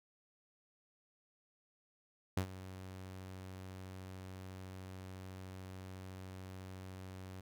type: tone with ADSR envelope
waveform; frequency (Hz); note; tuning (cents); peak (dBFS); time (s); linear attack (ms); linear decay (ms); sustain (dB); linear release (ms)
sawtooth; 93.8; F#2; +24; -27; 2.37-7.41; 4; 85; -16; 6
effects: none